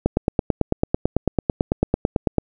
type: click train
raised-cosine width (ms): 2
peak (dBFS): -3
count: 22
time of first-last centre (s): 0.06-2.383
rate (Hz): 9.04
effects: none